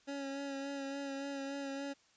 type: tone with vibrato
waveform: 25% pulse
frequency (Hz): 276.9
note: C#4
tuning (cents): -2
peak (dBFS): -35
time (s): 0.07-1.94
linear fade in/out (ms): 20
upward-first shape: sine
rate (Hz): 3.5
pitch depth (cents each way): 25
effects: white hiss -68 dBFS RMS until 2.16 s + resampled to 16000 Hz